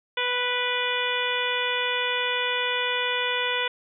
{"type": "harmonic tone with a mistuned harmonic", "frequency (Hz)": 493.7, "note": "B4", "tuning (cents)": -1, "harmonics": [1, 2, 3, 4, 5, 6, 7], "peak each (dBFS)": [-31, -31, -31, -31, -31, -31, -31], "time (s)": [0.17, 3.68], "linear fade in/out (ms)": 5, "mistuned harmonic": 5, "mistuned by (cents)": -22, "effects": []}